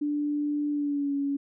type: tone with pitch glide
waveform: sine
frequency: 293.7 to 280.8 Hz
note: D4 to C#4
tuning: 0 to +22 cents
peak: -25 dBFS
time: 0.01-1.37 s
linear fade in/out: 10 ms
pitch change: -78 cents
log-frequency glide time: 0.7-1.14 s
effects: none